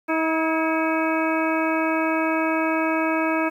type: harmonic tone with a mistuned harmonic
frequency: 320 Hz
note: D#4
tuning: 49 cents sharp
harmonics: 1 / 2 / 3 / 4 / 5 / 7 / 8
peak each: -23 / -26 / -28 / -29 / -30 / -31 / -32 dBFS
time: 0.08-3.5 s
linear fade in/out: 20 ms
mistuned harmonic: 5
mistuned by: +38 cents
effects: 9-bit